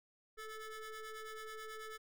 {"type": "ring-modulated tone", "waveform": "25% pulse", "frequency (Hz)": 433.7, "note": "A4", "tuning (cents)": -25, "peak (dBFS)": -39, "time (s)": [0.37, 1.98], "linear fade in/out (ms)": 20, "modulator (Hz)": 872, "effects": []}